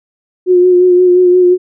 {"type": "tone with vibrato", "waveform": "sine", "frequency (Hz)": 360.9, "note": "F#4", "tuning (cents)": -43, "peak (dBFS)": -4, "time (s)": [0.46, 1.58], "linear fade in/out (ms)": 50, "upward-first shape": "sine", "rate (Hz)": 5.7, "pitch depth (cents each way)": 26, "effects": []}